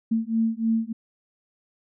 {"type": "beating tone pair", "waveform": "sine", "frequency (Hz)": [223.7, 227], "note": ["A3", "A#3"], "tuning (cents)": [29, -46], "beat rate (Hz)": 3.3, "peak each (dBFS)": -24, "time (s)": [0.11, 0.93], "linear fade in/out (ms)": 10, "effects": []}